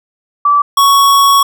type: tone pair in turn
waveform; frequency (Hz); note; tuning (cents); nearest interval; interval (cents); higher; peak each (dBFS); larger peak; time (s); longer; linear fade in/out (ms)
sine / square; 1158 / 1113.8; D6 / C#6; -25 / +8; minor second; 67; first; -6; neither; 0.45-0.62 / 0.77-1.43; second; 5
effects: none